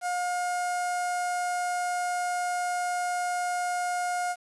sawtooth tone with notch filter, 714 Hz, F5, 38 cents sharp, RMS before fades -29 dBFS, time 0.01-4.36 s, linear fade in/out 50 ms, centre 3300 Hz, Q 0.69, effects resampled to 24000 Hz + 9-bit

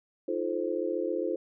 sine chord, F dominant seventh, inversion third, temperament just, 314.3 / 349.2 / 436.5 / 523.8 Hz, Eb4 / F4 / A4 / C5, +18 / 0 / -14 / +2 cents, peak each -35 / -32 / -34 / -33 dBFS, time 0.28-1.36 s, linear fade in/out 5 ms, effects none

